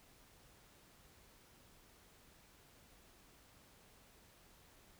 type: silence
effects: pink hiss -65 dBFS RMS until 4.99 s